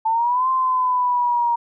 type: exponential two-way sweep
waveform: sine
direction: up then down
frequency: 880 to 1046.5 to 940 Hz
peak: -16 dBFS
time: 0.05-1.56 s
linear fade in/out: 10 ms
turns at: 0.49 s
effects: none